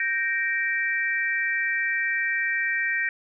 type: tone cluster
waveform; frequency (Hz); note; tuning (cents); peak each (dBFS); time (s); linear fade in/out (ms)
sine; 1568 / 1864 / 2329; G6 / A#6 / D7; 0 / -1 / -15; -29 / -25 / -28; 0-3.09; 2
effects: none